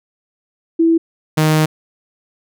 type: tone pair in turn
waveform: sine / sawtooth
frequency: 329.6 / 155.55 Hz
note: E4 / D#3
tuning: 0 / 0 cents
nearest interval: octave + minor second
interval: 1300 cents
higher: first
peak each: -9 / -7 dBFS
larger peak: second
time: 0.79-0.98 / 1.37-1.66 s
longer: second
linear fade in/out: 10 ms
effects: none